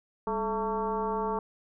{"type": "tone with frequency modulation", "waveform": "sine", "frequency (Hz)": 664, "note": "E5", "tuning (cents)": 12, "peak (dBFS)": -27, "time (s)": [0.27, 1.39], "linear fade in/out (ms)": 2, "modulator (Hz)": 232, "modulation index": 2, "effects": []}